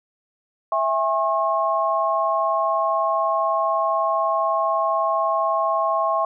sine tone cluster, 658 / 814 / 1082 Hz, E5 / G#5 / C#6, -3 / -35 / -42 cents, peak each -22 / -26 / -21 dBFS, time 0.72-6.25 s, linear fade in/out 2 ms, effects none

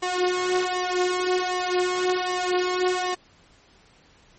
sawtooth tone with flanger, 363.5 Hz, F#4, 31 cents flat, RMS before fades -24 dBFS, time 0.02-3.15 s, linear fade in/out 10 ms, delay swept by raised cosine 1 to 3.7 ms, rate 1.3 Hz, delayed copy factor +0.8, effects pink hiss -56 dBFS RMS until 4.38 s + MP3 32 kbps

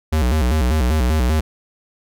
square tone with vibrato, 69.3 Hz, C#2, in tune, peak -15 dBFS, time 0.12-1.41 s, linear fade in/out 10 ms, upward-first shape square, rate 5.1 Hz, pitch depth 210 cents each way, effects none

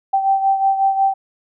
sine beating tone pair, 778 / 783.5 Hz, G5 / G5, -13 / -1 cents, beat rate 5.5 Hz, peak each -14 / -21 dBFS, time 0.13-1.14 s, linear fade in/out 10 ms, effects none

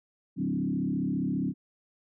sine tone with frequency modulation, 224.3 Hz, A3, 34 cents sharp, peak -26 dBFS, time 0.36-1.54 s, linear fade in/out 50 ms, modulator 34.8 Hz, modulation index 2.1, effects none

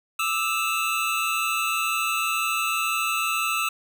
square tone cluster, 1194 / 1314 / 2620 / 2782 Hz, D6 / E6 / E7 / F7, +28 / -6 / -11 / -7 cents, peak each -32 / -27 / -28 / -33 dBFS, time 0.19-3.69 s, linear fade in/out 5 ms, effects none

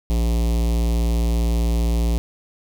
square tone with notch filter, 57.6 Hz, A#1, 20 cents flat, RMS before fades -19 dBFS, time 0.1-2.18 s, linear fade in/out 0 ms, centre 1500 Hz, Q 0.61, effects none

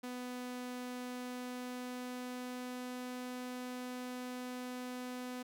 sawtooth tone with pitch glide, 248.8 to 250.2 Hz, B3 to B3, +13 to +23 cents, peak -37 dBFS, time 0.03-5.43 s, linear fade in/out 10 ms, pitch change +10 cents, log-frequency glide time 0.99-3.18 s, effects none

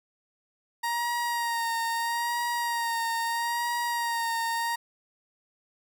30% pulse tone with vibrato, 936 Hz, A#5, 7 cents sharp, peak -24 dBFS, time 0.83-4.76 s, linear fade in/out 10 ms, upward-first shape sine, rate 0.77 Hz, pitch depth 32 cents each way, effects none

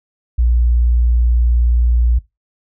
sine tone, 59.4 Hz, A#1, 33 cents sharp, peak -10 dBFS, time 0.38-2.19 s, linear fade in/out 10 ms, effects noise-tail reverb RT60 0.2 s tail -19 dB re dry

